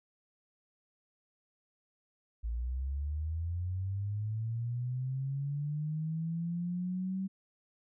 sine linear sweep, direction up, 55 to 192.8 Hz, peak -32 dBFS, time 2.43-7.28 s, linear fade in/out 20 ms, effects none

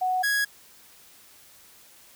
sine / 45% pulse tone pair in turn, 740 / 1661.2 Hz, F#5 / G#6, 0 / 0 cents, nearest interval octave + major second, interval 1400 cents, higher second, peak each -22 dBFS, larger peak neither, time 0.01-0.23 / 0.23-0.45 s, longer neither, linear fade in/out 10 ms, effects white hiss -53 dBFS RMS until 2.15 s

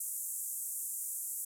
pink band-pass noise, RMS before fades -39 dBFS, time 0-1.45 s, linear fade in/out 5 ms, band 7500 to 14000 Hz, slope 48 dB/octave, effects none

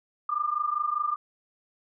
sine tone pair together, 1188 / 1213 Hz, D6 / D#6, +20 / -44 cents, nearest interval unison, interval 36 cents, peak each -28 dBFS, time 0.29-1.16 s, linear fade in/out 5 ms, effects none

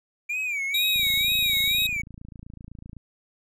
triangle tone with vibrato, 2352 Hz, D7, 2 cents sharp, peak -24 dBFS, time 0.29-2.02 s, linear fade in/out 10 ms, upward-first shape sine, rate 2.1 Hz, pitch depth 140 cents each way
45% pulse tone, 3799 Hz, A#7, 32 cents sharp, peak -22 dBFS, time 0.74-1.87 s, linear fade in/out 5 ms
click train, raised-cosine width 5 ms, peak -29 dBFS, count 57, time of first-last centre 0.96-2.967 s, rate 27.9 Hz
effects none

